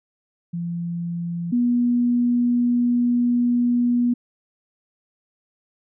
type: tone pair in turn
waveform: sine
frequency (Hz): 171.2 / 242.1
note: F3 / B3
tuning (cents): -34 / -34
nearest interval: tritone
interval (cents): 600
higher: second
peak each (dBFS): -24 / -16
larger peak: second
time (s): 0.53-1.52 / 1.52-4.14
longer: second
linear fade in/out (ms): 10
effects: none